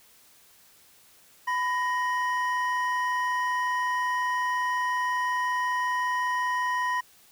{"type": "tone pair together", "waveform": "triangle", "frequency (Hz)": [998, 1872.6], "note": ["B5", "A#6"], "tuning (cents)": [18, 7], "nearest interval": "major seventh", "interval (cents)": 1089, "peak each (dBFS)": [-24, -28], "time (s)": [1.47, 7.01], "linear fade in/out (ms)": 10, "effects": ["white hiss -57 dBFS RMS until 7.31 s"]}